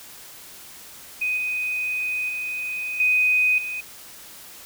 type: tone with level steps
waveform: sine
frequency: 2500 Hz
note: D#7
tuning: 8 cents sharp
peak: -21 / -23 / -26 / -16 / -27 dBFS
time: 1.21-3.81 s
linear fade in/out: 10 ms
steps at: 1.37 / 2.29 / 3 / 3.58 s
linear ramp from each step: 2 ms
effects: white hiss -43 dBFS RMS until 4.65 s